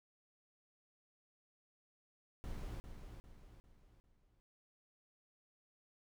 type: noise with echo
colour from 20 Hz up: brown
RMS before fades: -44 dBFS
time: 2.44-2.8 s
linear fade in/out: 0 ms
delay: 400 ms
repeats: 4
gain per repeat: -7 dB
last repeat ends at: 4.4 s
effects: none